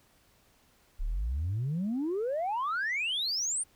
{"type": "exponential sweep", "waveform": "sine", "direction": "up", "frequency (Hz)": [31.99, 9360], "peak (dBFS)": -27, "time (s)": [0.99, 3.64], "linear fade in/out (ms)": 20, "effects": ["tanh soft clip ceiling -26 dBFS", "pink hiss -65 dBFS RMS until 3.75 s"]}